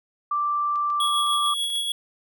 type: tone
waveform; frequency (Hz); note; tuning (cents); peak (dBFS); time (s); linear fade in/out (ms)
sine; 1174.7; D6; 0; -21; 0.31-1.54; 5
type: clicks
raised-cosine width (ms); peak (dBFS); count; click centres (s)
0.2; -30; 9; 0.758 / 0.902 / 1.074 / 1.267 / 1.335 / 1.462 / 1.64 / 1.702 / 1.757
type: tone with tremolo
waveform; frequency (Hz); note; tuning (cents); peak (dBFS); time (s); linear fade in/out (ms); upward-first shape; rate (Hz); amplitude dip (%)
square; 3346; G#7; +12; -23; 1-1.92; 2; sine; 6.8; 35
effects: none